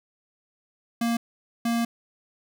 square tone pair in turn, 233.1 / 233.1 Hz, A#3 / A#3, 0 / 0 cents, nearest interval unison, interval 0 cents, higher neither, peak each -23 dBFS, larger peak neither, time 1.01-1.17 / 1.65-1.85 s, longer second, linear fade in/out 5 ms, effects none

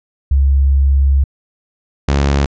sine / sawtooth tone pair in turn, 68.6 / 70.08 Hz, C#2 / C#2, -17 / +19 cents, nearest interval unison, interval 36 cents, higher second, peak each -8 / -7 dBFS, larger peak second, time 0.31-1.24 / 2.08-2.46 s, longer first, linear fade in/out 5 ms, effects resampled to 16000 Hz

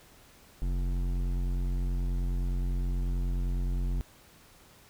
triangle tone with hard clipping, 44.77 Hz, F1, 44 cents sharp, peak -29 dBFS, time 0.62-4.01 s, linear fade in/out 0 ms, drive 16 dB, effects pink hiss -57 dBFS RMS until 4.89 s

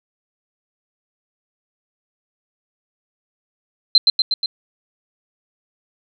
sine tone with echo, 4104 Hz, C8, 34 cents flat, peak -6 dBFS, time 3.95-3.98 s, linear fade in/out 2 ms, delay 120 ms, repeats 4, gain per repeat -3 dB, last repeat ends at 4.46 s, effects none

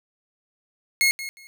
sawtooth tone with echo, 2164 Hz, C#7, 42 cents flat, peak -13 dBFS, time 1.01-1.11 s, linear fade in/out 0 ms, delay 180 ms, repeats 2, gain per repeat -14 dB, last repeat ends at 1.47 s, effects none

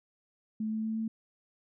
sine tone with pitch steps, 217.5 / 219.1 / 220.8 / 222.5 Hz, A3 / A3 / A3 / A3, -20 / -7 / +6 / +20 cents, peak -30 dBFS, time 0.6-1.08 s, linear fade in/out 5 ms, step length 120 ms, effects none

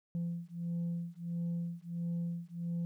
sine beating tone pair, 170 / 171.5 Hz, F3 / F3, -46 / -31 cents, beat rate 1.5 Hz, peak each -36 / -36 dBFS, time 0.15-2.85 s, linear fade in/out 0 ms, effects tanh soft clip ceiling -31 dBFS + 12-bit

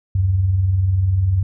sine tone pair together, 74.48 / 94.7 Hz, D2 / F#2, +25 / +41 cents, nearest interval major third, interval 416 cents, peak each -24 / -14 dBFS, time 0.15-1.43 s, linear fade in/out 5 ms, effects none

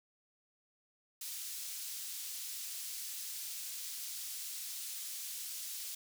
pink high-pass noise, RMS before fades -43 dBFS, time 1.21-5.95 s, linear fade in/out 5 ms, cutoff 5000 Hz, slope 12 dB/octave, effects none

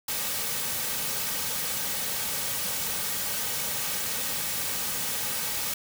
white noise with comb filter, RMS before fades -30 dBFS, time 0.08-5.74 s, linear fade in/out 5 ms, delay 2.9 ms, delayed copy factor -0.55, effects none

